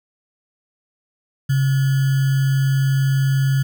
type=tone with sample-and-hold; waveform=sine; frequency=135.6 Hz; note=C#3; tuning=38 cents flat; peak=-14 dBFS; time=1.49-3.63 s; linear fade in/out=10 ms; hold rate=1575 Hz; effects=none